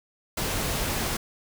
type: noise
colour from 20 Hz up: pink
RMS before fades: -28 dBFS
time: 0.37-1.17 s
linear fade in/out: 5 ms
effects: none